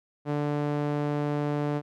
sawtooth tone with band-pass filter, 146.83 Hz, D3, in tune, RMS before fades -28 dBFS, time 0.25-1.82 s, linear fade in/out 50 ms, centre 430 Hz, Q 0.64, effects none

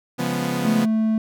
sawtooth chord, C# dominant seventh, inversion none, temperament equal, 138.59 / 174.61 / 207.7 / 246.9 Hz, C#3 / E#3 / G#3 / B3, 0 / 0 / 0 / 0 cents, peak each -25 / -23 / -27 / -21 dBFS, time 0.18-0.86 s, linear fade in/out 20 ms
triangle tone, 220 Hz, A3, in tune, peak -15 dBFS, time 0.65-1.18 s, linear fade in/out 2 ms
effects none

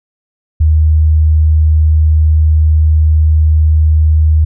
sine tone, 77.78 Hz, D#2, in tune, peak -5 dBFS, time 0.6-4.45 s, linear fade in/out 10 ms, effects none

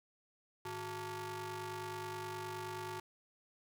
sawtooth ring-modulated tone, 260.3 Hz, C4, 9 cents flat, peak -34 dBFS, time 0.65-3 s, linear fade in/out 5 ms, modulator 626 Hz, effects none

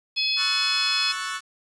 harmonic tone, 851 Hz, G#5, 42 cents sharp, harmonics 3 / 4 / 5 / 6, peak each -27 / -27 / -27 / -27 dBFS, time 0.16-1.13 s, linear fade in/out 20 ms
sawtooth chord, F# minor seventh, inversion second, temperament equal, 1108.7 / 1318.5 / 1480 / 1760 Hz, C#6 / E6 / F#6 / A6, 0 / 0 / 0 / 0 cents, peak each -29 / -31 / -29 / -31 dBFS, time 0.36-1.41 s, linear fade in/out 50 ms
effects resampled to 22050 Hz + 8-bit

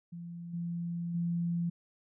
sine tone with level steps, 171.1 Hz, F3, 35 cents flat, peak -40 / -33 / -29 dBFS, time 0.12-1.7 s, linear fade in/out 10 ms, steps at 0.53 / 1.14 s, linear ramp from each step 10 ms, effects none

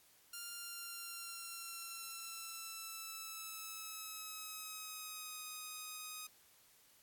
5% pulse tone with pitch glide, 1396.9 to 1251.7 Hz, F6 to D#6, 0 to +10 cents, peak -34 dBFS, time 0.33-6.27 s, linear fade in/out 5 ms, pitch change -190 cents, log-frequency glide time 0.53-5.43 s, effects white hiss -67 dBFS RMS until 7.02 s + AAC 64 kbps

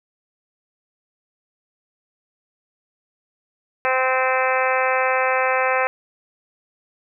harmonic tone, 259.1 Hz, C4, 17 cents flat, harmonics 2 / 3 / 4 / 5 / 6 / 7 / 8 / 9 / 10, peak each -22 / -24 / -25 / -26 / -27 / -27 / -28 / -29 / -29 dBFS, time 3.85-5.87 s, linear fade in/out 0 ms, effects none

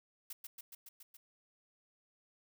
blue noise with echo, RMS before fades -45 dBFS, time 0.3-0.33 s, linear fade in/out 5 ms, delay 140 ms, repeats 6, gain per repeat -2 dB, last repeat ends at 1.17 s, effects none

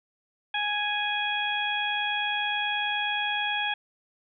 harmonic tone, 830.6 Hz, G#5, in tune, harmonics 1 / 2 / 3 / 4, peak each -31 / -31 / -31 / -31 dBFS, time 0.54-3.74 s, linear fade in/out 5 ms, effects none

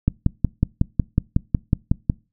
click train, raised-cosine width 5 ms, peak -4 dBFS, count 12, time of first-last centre 0.08-2.098 s, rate 5.45 Hz, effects noise-tail reverb RT60 0.3 s tail -24 dB re dry

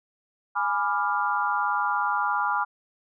sine chord, G# diminished seventh, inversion none, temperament equal with one note detuned, 830.6 / 987.8 / 1185.6 / 1396.9 Hz, G#5 / B5 / D6 / F6, 0 / 0 / +16 / 0 cents, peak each -28 dBFS, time 0.55-2.65 s, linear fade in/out 20 ms, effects none

